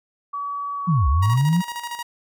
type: tone with pitch glide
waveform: sine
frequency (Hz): 1139 to 1114.3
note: C#6 to C#6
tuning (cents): +47 to +9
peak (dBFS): -25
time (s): 0.33-1.36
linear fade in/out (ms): 10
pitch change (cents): -38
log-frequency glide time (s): 0.74-0.99
type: linear two-way sweep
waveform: sine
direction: down then up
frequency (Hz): 185 to 62.5 to 185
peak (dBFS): -15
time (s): 0.87-1.62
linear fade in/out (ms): 20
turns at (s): 1.08
type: tone with tremolo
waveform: sawtooth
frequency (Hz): 951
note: A#5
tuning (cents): +34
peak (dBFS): -23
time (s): 1.22-2.03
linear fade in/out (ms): 10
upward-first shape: square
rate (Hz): 13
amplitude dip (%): 60
effects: none